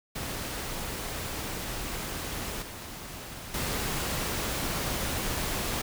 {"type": "noise with level steps", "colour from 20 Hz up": "pink", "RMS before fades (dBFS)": [-35, -41, -31], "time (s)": [0.15, 5.82], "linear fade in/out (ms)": 10, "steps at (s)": [2.62, 3.54], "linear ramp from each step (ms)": 2, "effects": []}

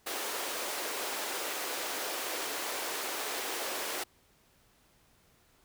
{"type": "high-pass noise", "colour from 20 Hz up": "pink", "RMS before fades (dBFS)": -36, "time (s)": [0.06, 4.04], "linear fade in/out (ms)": 10, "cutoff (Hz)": 360, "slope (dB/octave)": 24, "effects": ["pink hiss -66 dBFS RMS until 5.64 s"]}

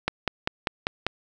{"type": "click train", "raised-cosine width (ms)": 0.3, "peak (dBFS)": -7, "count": 6, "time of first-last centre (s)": [0.08, 1.066], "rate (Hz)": 5.07, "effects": []}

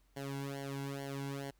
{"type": "tone with flanger", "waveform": "sawtooth", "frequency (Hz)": 138.59, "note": "C#3", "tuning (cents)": 0, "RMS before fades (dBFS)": -41, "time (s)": [0.16, 1.51], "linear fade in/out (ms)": 10, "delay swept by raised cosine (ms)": [0.79, 1.67], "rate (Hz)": 2.3, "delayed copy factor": -1, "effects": ["added 46 Hz sine -67 dBFS peak until 1.59 s", "pink hiss -75 dBFS RMS until 1.59 s"]}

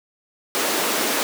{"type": "high-pass noise", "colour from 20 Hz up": "pink", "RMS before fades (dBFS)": -22, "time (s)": [0.55, 1.23], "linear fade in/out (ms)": 0, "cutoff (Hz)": 260, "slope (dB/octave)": 24, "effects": []}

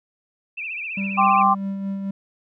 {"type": "tone with vibrato", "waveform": "sine", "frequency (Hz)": 2517, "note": "D#7", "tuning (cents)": 19, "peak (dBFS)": -27, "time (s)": [0.57, 1.43], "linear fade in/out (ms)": 10, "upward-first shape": "triangle", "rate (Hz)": 15, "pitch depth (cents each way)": 150}
{"type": "tone with tremolo", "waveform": "triangle", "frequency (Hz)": 196, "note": "G3", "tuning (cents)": 0, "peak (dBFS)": -21, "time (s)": [0.97, 2.11], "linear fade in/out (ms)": 5, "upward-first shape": "sine", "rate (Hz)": 4.6, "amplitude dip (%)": 35}
{"type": "chord", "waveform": "sine", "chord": "G suspended fourth", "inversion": "none", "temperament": "equal", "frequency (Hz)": [784, 1046.5, 1174.7], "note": ["G5", "C6", "D6"], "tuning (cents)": [0, 0, 0], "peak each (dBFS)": -18, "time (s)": [1.17, 1.55], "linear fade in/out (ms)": 20}
{"effects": []}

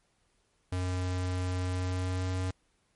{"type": "tone with pitch glide", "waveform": "square", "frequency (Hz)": [91.3, 92.47], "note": ["F#2", "F#2"], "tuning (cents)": [-23, -1], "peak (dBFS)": -30, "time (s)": [0.72, 2.51], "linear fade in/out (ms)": 5, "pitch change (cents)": 22, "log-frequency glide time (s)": [1.71, 2.39], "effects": ["pink hiss -72 dBFS RMS until 2.95 s", "MP3 48 kbps"]}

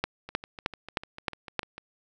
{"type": "two click trains", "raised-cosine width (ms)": 0.3, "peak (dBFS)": [-24, -10], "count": [11, 6], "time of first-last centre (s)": [[0.29, 1.78], [0.04, 1.593]], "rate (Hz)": [6.71, 3.22], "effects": []}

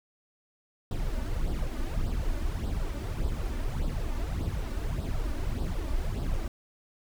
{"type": "noise with flanger", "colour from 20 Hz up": "brown", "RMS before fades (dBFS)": -30, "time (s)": [0.91, 6.48], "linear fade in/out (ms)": 2, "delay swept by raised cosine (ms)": [0.22, 3.42], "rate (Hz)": 1.7, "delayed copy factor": 0.65, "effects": []}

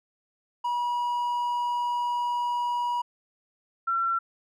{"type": "tone pair in turn", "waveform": ["triangle", "sine"], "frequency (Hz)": [966, 1355.9], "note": ["B5", "E6"], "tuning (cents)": [-39, 48], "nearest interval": "tritone", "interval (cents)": 587, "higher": "second", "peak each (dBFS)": -23, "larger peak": "neither", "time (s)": [[0.64, 3.02], [3.87, 4.19]], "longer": "first", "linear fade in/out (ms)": 10, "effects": []}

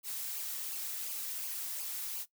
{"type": "noise with flanger", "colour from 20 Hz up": "blue", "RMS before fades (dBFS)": -39, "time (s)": [0.03, 2.26], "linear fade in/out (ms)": 50, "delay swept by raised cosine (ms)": [0.52, 5.02], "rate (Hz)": 2.8, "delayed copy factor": -0.8, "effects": ["noise-tail reverb RT60 0.1 s tail -18 dB re dry"]}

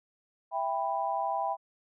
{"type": "chord", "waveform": "sine", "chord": "E minor", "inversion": "none", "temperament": "just", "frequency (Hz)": [659.3, 791.1, 988.9], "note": ["E5", "G5", "B5"], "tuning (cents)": [0, 16, 2], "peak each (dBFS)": [-34, -31, -33], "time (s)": [0.51, 1.57], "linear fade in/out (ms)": 50, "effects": []}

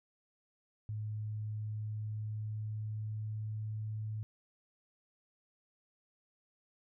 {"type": "tone with pitch glide", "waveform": "sine", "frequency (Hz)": [107, 108.12], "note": ["A2", "A2"], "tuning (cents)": [-48, -30], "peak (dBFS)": -36, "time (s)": [0.89, 4.23], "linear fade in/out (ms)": 0, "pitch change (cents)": 18, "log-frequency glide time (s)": [1.43, 4.04], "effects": []}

